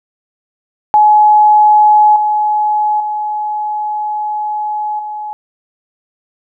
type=tone with level steps; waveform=sine; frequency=846 Hz; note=G#5; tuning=32 cents sharp; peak=-4 / -10 / -15 / -20 dBFS; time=0.94-5.33 s; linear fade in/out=0 ms; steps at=2.16 / 3 / 4.99 s; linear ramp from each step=2 ms; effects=none